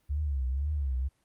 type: tone with vibrato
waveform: sine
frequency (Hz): 69.3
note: C#2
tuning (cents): 0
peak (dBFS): -27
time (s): 0.09-1.09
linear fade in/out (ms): 20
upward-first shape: triangle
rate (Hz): 2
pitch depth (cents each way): 180
effects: pink hiss -72 dBFS RMS until 1.24 s + Opus 32 kbps